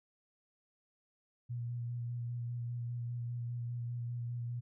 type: tone with vibrato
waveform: sine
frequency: 119.8 Hz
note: A#2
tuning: 48 cents sharp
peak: -36 dBFS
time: 1.49-4.61 s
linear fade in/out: 20 ms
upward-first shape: square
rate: 5 Hz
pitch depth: 15 cents each way
effects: none